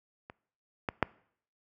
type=clicks; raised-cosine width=0.5 ms; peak=-29 / -15 / -8 dBFS; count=3; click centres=0.299 / 0.888 / 1.027 s; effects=noise-tail reverb RT60 0.6 s tail -23 dB re dry + high-pass 60 Hz 12 dB/octave